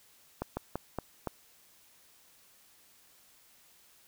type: slowing click train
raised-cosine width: 1 ms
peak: -19 dBFS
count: 5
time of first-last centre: 0.42-1.273 s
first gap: 150 ms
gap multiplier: 1.24
effects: white hiss -62 dBFS RMS until 4.07 s